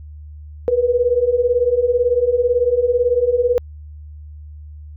sine beating tone pair, 475.2 / 493.2 Hz, A#4 / B4, +33 / -2 cents, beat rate 18 Hz, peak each -18 / -15 dBFS, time 0.68-3.58 s, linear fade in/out 0 ms, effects added 75 Hz sine -33 dBFS peak until 4.96 s

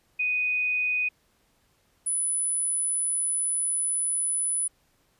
sine tone pair in turn, 2489 / 9982 Hz, D#7 / D#9, 0 / +5 cents, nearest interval 2 octaves, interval 2405 cents, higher second, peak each -23 / -24 dBFS, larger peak first, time 0.19-1.09 / 2.06-4.68 s, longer second, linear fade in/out 10 ms, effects pink hiss -67 dBFS RMS until 5.19 s + resampled to 32000 Hz

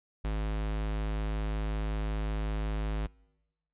square tone, 52.7 Hz, G#1, 26 cents sharp, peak -30 dBFS, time 0.24-3.07 s, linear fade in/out 10 ms, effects noise-tail reverb RT60 1.0 s tail -25 dB re dry + resampled to 8000 Hz

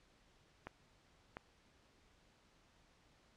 clicks, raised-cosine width 0.5 ms, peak -30 dBFS, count 2, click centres 0.67 / 1.369 s, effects pink hiss -70 dBFS RMS until 3.36 s + low-pass 6000 Hz 12 dB/octave

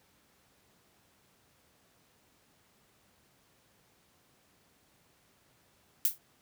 violet noise with exponential decay, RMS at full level -22 dBFS, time 6.05-6.18 s, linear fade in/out 1 ms, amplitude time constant 27 ms, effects pink hiss -67 dBFS RMS until 6.41 s + high-pass 80 Hz 12 dB/octave

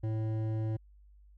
sine tone with hard clipping, 110 Hz, A2, in tune, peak -32 dBFS, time 0.03-0.77 s, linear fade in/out 10 ms, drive 11 dB, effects added 50 Hz sine -55 dBFS peak until 1.37 s

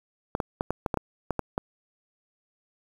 clicks, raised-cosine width 1 ms, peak -12 dBFS, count 10, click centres 0.351 / 0.402 / 0.609 / 0.706 / 0.862 / 0.942 / 0.973 / 1.307 / 1.393 / 1.579 s, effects 7-bit

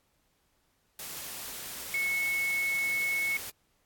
sine tone in noise, 2198 Hz, C#7, 15 cents flat, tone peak -27 dBFS, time 1.94-3.37 s, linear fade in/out 2 ms, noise white, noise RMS -40 dBFS, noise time 0.99-3.5 s, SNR +10 dB, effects pink hiss -72 dBFS RMS until 3.85 s + AAC 64 kbps

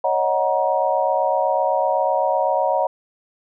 sine chord, D# minor seventh, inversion third, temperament equal with one note detuned, 554.4 / 622.3 / 740 / 947.5 Hz, C#5 / D#5 / F#5 / A#5, 0 / 0 / 0 / +28 cents, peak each -22 dBFS, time 0.04-2.87 s, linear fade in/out 5 ms, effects none

